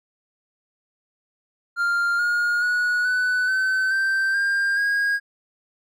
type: tone with pitch steps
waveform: triangle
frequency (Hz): 1396.9 / 1428.7 / 1461.3 / 1494.6 / 1528.6 / 1563.4 / 1599.1 / 1635.5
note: F6 / F6 / F#6 / F#6 / G6 / G6 / G6 / G#6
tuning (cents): 0 / +39 / -22 / +17 / -44 / -5 / +34 / -27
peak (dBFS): -17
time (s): 1.76-5.2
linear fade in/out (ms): 50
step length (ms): 430
effects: none